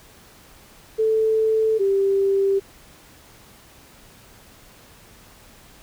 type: tone pair in turn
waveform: sine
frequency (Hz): 440 / 392.3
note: A4 / G4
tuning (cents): 0 / +1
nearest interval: major second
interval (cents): 199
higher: first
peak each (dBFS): -16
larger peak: neither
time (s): 0.98-1.79 / 1.79-2.6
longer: neither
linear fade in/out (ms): 20
effects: pink hiss -49 dBFS RMS until 5.82 s